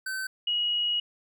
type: tone pair in turn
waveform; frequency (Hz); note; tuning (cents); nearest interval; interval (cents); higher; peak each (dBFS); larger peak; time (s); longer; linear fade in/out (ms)
square / sine; 1536 / 2900; G6 / F#7; -36 / -35; major seventh; 1101; second; -31 / -24; second; 0.06-0.27 / 0.47-1; second; 5
effects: none